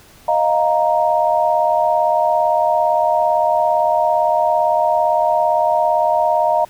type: chord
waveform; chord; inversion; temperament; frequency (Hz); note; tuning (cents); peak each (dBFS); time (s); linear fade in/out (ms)
sine; Eb suspended second; none; just; 622.3 / 700 / 933.4; Eb5 / F5 / Bb5; 0 / +4 / +2; -17; 0.28-6.65; 5
effects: pink hiss -46 dBFS RMS until 6.69 s